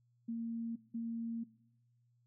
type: tone bursts at uneven times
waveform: sine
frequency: 230 Hz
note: A#3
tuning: 23 cents flat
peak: -36 dBFS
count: 2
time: 0.28-0.76 / 0.94-1.44 s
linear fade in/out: 10 ms
effects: noise-tail reverb RT60 0.8 s tail -19 dB re dry + added 120 Hz sine -70 dBFS peak until 2.26 s